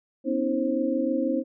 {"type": "tone cluster", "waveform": "sine", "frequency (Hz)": [249.5, 275.8, 319.2, 530], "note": ["B3", "C#4", "D#4", "C5"], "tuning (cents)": [18, -9, 44, 22], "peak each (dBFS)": -28, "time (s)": [0.24, 1.44], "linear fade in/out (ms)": 50, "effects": []}